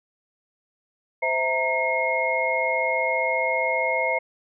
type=tone cluster; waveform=sine; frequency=518 / 653 / 927 / 2151 Hz; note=C5 / E5 / A#5 / C7; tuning=-17 / -17 / -10 / +47 cents; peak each=-27 / -27 / -28 / -24 dBFS; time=1.22-4.19 s; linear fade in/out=10 ms; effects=none